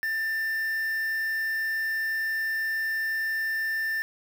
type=tone with quantisation; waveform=triangle; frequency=1783 Hz; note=A6; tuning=22 cents sharp; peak=-24 dBFS; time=0.03-4.02 s; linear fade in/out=0 ms; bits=7; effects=none